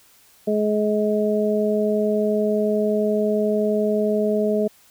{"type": "harmonic tone", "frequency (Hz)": 211.4, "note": "G#3", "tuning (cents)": 31, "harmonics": [1, 2, 3], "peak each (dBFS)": [-22, -21, -23], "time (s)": [0.47, 4.68], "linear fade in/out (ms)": 10, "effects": ["white hiss -54 dBFS RMS until 4.9 s"]}